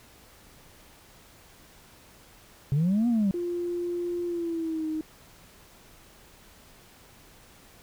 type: linear two-way sweep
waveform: sine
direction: up then down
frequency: 133 to 243.9 to 188.1 Hz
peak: -19 dBFS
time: 2.72-3.31 s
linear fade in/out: 0 ms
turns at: 3.08 s
type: tone with pitch glide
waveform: sine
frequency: 349.2 to 312.9 Hz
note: F4 to D#4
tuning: 0 to +10 cents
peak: -27 dBFS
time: 3.34-5.01 s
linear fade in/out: 2 ms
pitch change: -190 cents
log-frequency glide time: 4.26-4.87 s
effects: tanh soft clip ceiling -19 dBFS + pink hiss -54 dBFS RMS until 7.82 s